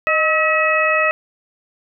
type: harmonic tone with a mistuned harmonic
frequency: 642 Hz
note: E5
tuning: 46 cents flat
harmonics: 1 / 2 / 3 / 4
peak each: -19 / -19 / -19 / -19 dBFS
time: 0.07-1.11 s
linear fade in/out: 0 ms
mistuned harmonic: 1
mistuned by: -63 cents
effects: none